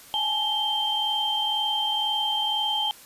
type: tone cluster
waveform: sine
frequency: 823 / 865 / 3145 Hz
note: G#5 / A5 / G7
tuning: -16 / -30 / +5 cents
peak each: -33 / -29 / -24 dBFS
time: 0.14-2.91 s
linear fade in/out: 0 ms
effects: white hiss -48 dBFS RMS until 3.05 s + resampled to 32000 Hz